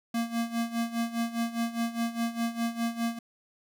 square tone with tremolo, 232.1 Hz, A#3, 7 cents flat, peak -26 dBFS, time 0.14-3.19 s, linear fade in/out 5 ms, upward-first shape sine, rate 4.9 Hz, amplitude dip 80%, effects none

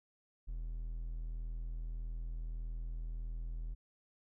triangle tone, 40.83 Hz, E1, 16 cents flat, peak -36 dBFS, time 0.47-3.75 s, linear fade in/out 20 ms, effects none

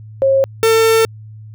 sine / 45% pulse tone pair in turn, 540 / 448.7 Hz, C#5 / A4, -45 / +34 cents, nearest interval minor third, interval 321 cents, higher first, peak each -9 dBFS, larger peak neither, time 0.22-0.44 / 0.63-1.05 s, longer second, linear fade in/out 0 ms, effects added 108 Hz sine -32 dBFS peak until 1.54 s

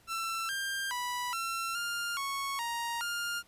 sawtooth tone with pitch steps, 1341 / 1593 / 983 / 1350 / 1403 / 1105 / 937 / 1407 Hz, E6 / G6 / B5 / E6 / F6 / C#6 / A#5 / F6, +29 / +27 / -8 / +41 / +8 / -6 / +9 / +12 cents, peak -29 dBFS, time 0.07-3.43 s, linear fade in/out 50 ms, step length 420 ms, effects pink hiss -63 dBFS RMS until 3.47 s + resampled to 32000 Hz

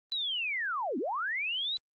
sine linear two-way sweep, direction down then up, 4015 to 225.8 to 4015 Hz, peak -30 dBFS, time 0.12-1.77 s, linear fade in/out 0 ms, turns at 0.98 s, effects Opus 24 kbps

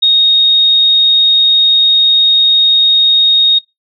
sine tone, 3729 Hz, A#7, in tune, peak -5 dBFS, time 0.02-3.59 s, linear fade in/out 10 ms, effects noise-tail reverb RT60 0.2 s tail -25 dB re dry

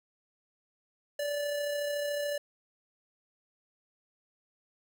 square tone with amplitude modulation, 581 Hz, D5, 19 cents flat, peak -30 dBFS, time 1.19-2.38 s, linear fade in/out 5 ms, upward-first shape sine, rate 33.8 Hz, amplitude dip 30%, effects none

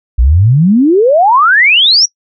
sine exponential sweep, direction up, 54.9 to 5900 Hz, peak -4 dBFS, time 0.18-2.06 s, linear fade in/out 10 ms, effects noise-tail reverb RT60 0.1 s tail -23 dB re dry

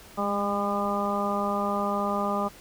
harmonic tone with a mistuned harmonic, 202.1 Hz, G#3, 47 cents flat, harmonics 1 / 2 / 3 / 4 / 5 / 6, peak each -30 / -34 / -31 / -32 / -34 / -30 dBFS, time 0.17-2.49 s, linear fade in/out 20 ms, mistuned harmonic 1, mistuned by +21 cents, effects pink hiss -49 dBFS RMS until 2.6 s

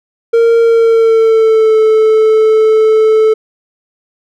triangle tone with pitch glide, 461.7 to 437.3 Hz, A#4 to A4, -17 to -11 cents, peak -3 dBFS, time 0.33-3.34 s, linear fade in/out 10 ms, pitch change -94 cents, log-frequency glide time 0.6-1.77 s, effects none

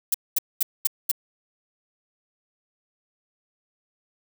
violet noise bursts, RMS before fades -20 dBFS, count 5, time 0.12-1.115 s, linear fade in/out 5 ms, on 23 ms, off 220 ms, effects none

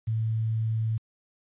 sine tone with quantisation, 111.3 Hz, A2, 20 cents sharp, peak -24 dBFS, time 0.07-0.98 s, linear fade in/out 10 ms, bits 9, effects resampled to 8000 Hz

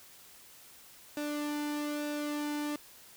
sawtooth tone with flanger, 295.3 Hz, D4, 10 cents sharp, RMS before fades -35 dBFS, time 1.17-2.76 s, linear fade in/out 2 ms, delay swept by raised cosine 0.95 to 1.58 ms, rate 1.1 Hz, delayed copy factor -0.55, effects white hiss -55 dBFS RMS until 3.16 s

